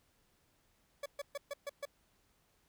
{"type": "tone bursts", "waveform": "40% pulse", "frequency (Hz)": 569, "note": "C#5", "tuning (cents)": 45, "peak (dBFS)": -37, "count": 6, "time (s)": [1.03, 1.854], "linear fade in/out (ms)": 5, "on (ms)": 29, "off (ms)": 130, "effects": ["pink hiss -73 dBFS RMS until 2.68 s"]}